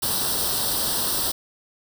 white noise with comb filter, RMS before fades -24 dBFS, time 0.02-1.32 s, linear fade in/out 10 ms, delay 0.22 ms, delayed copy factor +0.8, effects none

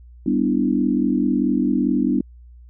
sine chord, E minor seventh, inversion first, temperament equal with one note detuned, 196 / 246.9 / 291.6 / 329.6 Hz, G3 / B3 / D4 / E4, 0 / 0 / -12 / 0 cents, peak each -23 / -20 / -21 / -25 dBFS, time 0.26-2.21 s, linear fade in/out 5 ms, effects added 60 Hz sine -41 dBFS peak until 2.69 s

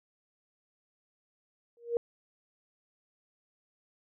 sine tone with exponential growth, 471 Hz, A#4, 18 cents sharp, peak -22 dBFS, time 1.77-1.97 s, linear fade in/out 1 ms, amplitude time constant 42 ms, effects none

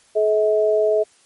sine tone pair together, 427.8 / 641 Hz, A4 / E5, -49 / -49 cents, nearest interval perfect fifth, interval 700 cents, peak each -17 dBFS, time 0.15-1.04 s, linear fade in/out 20 ms, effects white hiss -55 dBFS RMS until 1.25 s + MP3 48 kbps

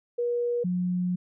sine tone pair in turn, 480 / 179.8 Hz, B4 / F#3, -49 / -49 cents, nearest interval octave + perfect fourth, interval 1700 cents, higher first, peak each -24 dBFS, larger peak neither, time 0.18-0.64 / 0.64-1.16 s, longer second, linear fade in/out 10 ms, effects none

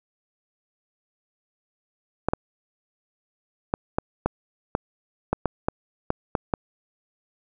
clicks, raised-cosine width 1 ms, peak -7 dBFS, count 12, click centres 2.286 / 2.335 / 3.739 / 3.985 / 4.26 / 4.751 / 5.33 / 5.457 / 5.685 / 6.104 / 6.352 / 6.538 s, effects none

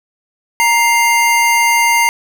square tone pair together, 932.3 / 2102 Hz, A#5 / C7, 0 / +7 cents, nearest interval octave + major second, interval 1407 cents, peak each -13 dBFS, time 0.6-2.09 s, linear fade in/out 0 ms, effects none

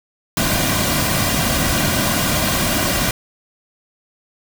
pink noise with comb filter, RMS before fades -18 dBFS, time 0.37-3.11 s, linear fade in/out 2 ms, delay 2.3 ms, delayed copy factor -0.6, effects none

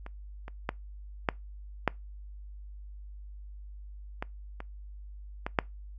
clicks, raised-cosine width 0.5 ms, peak -27 / -27 / -14 / -9 / -8 / -18 / -24 / -17 / -7 dBFS, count 9, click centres 0.064 / 0.481 / 0.691 / 1.288 / 1.877 / 4.225 / 4.604 / 5.465 / 5.588 s, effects noise-tail reverb RT60 0.2 s tail -24 dB re dry + added 50 Hz sine -42 dBFS peak until 5.98 s

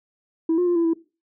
sine tone with pitch steps, 326 / 356 / 349.9 / 335.9 / 329.3 Hz, E4 / F4 / F4 / E4 / E4, -19 / +33 / +3 / +33 / -2 cents, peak -15 dBFS, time 0.49-0.935 s, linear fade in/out 5 ms, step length 89 ms, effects noise-tail reverb RT60 0.3 s tail -20 dB re dry + tanh soft clip ceiling -15 dBFS

